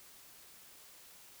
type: silence
effects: white hiss -57 dBFS RMS until 1.4 s